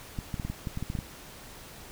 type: clicks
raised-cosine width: 5 ms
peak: -20 dBFS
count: 11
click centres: 0.188 / 0.342 / 0.398 / 0.45 / 0.5 / 0.672 / 0.774 / 0.826 / 0.901 / 0.952 / 0.989 s
effects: pink hiss -47 dBFS RMS until 1.91 s